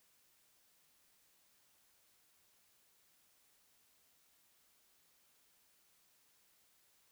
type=silence; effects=white hiss -72 dBFS RMS until 7.11 s